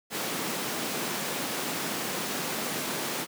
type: high-pass noise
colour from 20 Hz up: pink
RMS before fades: -32 dBFS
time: 0.1-3.27 s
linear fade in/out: 50 ms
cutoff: 170 Hz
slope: 24 dB/octave
effects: none